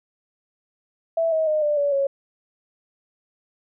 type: tone with pitch steps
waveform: sine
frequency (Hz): 659.3 / 636.5 / 614.4 / 593.2 / 572.6 / 552.8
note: E5 / D#5 / D#5 / D5 / D5 / C#5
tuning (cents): 0 / +39 / -22 / +17 / -44 / -5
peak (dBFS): -18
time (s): 1.17-2.07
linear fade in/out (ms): 5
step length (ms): 150
effects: none